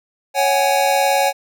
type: chord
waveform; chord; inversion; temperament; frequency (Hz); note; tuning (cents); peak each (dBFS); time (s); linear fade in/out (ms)
square; C# suspended fourth; none; equal with one note detuned; 554.4 / 752.1 / 830.6; C#5 / F#5 / G#5; 0 / +28 / 0; -19; 0.34-1.33; 50
effects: none